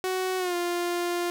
sawtooth tone with pitch glide, 372.4 to 349.5 Hz, F#4 to F4, +11 to +1 cents, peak -22 dBFS, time 0.04-1.3 s, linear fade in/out 0 ms, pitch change -110 cents, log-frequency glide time 0.38-0.55 s, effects none

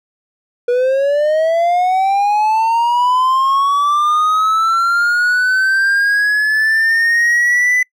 triangle linear sweep, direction up, 480.4 to 2006 Hz, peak -9 dBFS, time 0.68-7.83 s, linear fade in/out 5 ms, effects noise-tail reverb RT60 0.1 s tail -24 dB re dry

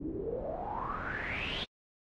pink noise with low-pass filter sweep, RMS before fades -37 dBFS, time 0-1.65 s, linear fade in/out 20 ms, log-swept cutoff 290 to 3600 Hz, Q 9.2, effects AAC 32 kbps

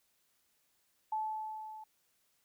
sine tone with level ramp, 868 Hz, A5, 24 cents flat, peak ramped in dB -31 to -46 dBFS, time 1.12-1.84 s, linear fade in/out 5 ms, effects white hiss -75 dBFS RMS until 2.44 s

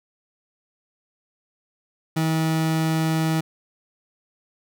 30% pulse tone, 160 Hz, D#3, 49 cents sharp, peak -17 dBFS, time 2.16-3.41 s, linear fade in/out 10 ms, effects none

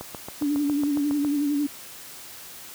click train, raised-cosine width 1 ms, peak -20 dBFS, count 10, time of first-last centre 0.01-1.248 s, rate 7.27 Hz
sine tone with vibrato, 289.4 Hz, D4, 25 cents flat, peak -21 dBFS, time 0.41-1.67 s, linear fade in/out 10 ms, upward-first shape sine, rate 11 Hz, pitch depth 48 cents each way
effects white hiss -42 dBFS RMS until 2.74 s + high-pass 60 Hz 12 dB/octave

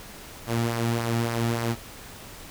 sawtooth tone with flanger, 116.54 Hz, A#2, in tune, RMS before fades -26 dBFS, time 0.46-1.76 s, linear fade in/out 50 ms, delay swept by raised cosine 0.27 to 1.97 ms, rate 3.5 Hz, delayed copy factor -0.5, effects pink hiss -43 dBFS RMS until 2.5 s

